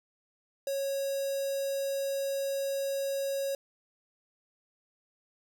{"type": "tone with notch filter", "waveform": "square", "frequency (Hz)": 550, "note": "C#5", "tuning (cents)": -14, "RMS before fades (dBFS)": -32, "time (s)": [0.67, 3.55], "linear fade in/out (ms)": 2, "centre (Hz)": 2000, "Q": 0.6, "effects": []}